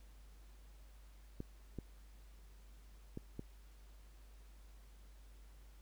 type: clicks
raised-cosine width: 3 ms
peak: -30 dBFS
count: 4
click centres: 1.404 / 1.787 / 3.174 / 3.394 s
effects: added 50 Hz sine -56 dBFS peak until 5.81 s + pink hiss -69 dBFS RMS until 5.81 s